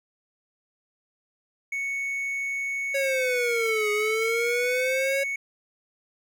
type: tone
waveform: triangle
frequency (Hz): 2217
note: C#7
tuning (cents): 0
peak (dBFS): -25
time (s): 1.72-5.36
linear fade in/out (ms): 5
type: linear two-way sweep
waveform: square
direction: down then up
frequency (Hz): 554.4 to 415.3 to 554.4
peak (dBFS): -25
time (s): 2.94-5.24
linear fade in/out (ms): 10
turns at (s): 3.91
effects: none